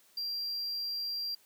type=tone; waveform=triangle; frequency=4744 Hz; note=D8; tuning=17 cents sharp; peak=-32 dBFS; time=0.17-1.35 s; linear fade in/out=5 ms; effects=white hiss -64 dBFS RMS until 1.45 s + high-pass 150 Hz 12 dB/octave